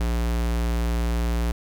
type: tone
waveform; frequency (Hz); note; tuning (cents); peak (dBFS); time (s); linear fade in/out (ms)
square; 58.27; A#1; 0; -22; 0-1.52; 5
effects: none